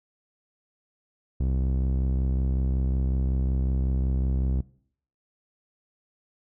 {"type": "tone with low-pass filter", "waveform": "sawtooth", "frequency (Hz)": 65.41, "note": "C2", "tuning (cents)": 0, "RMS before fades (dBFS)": -25, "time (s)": [1.4, 4.61], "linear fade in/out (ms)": 5, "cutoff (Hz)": 270, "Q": 0.53, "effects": ["noise-tail reverb RT60 0.6 s tail -21 dB re dry"]}